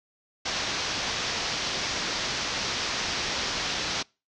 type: low-pass noise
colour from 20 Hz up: white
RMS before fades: -30 dBFS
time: 0.45-4.03 s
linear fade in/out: 10 ms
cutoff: 6000 Hz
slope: 48 dB/octave
effects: noise-tail reverb RT60 0.3 s tail -26 dB re dry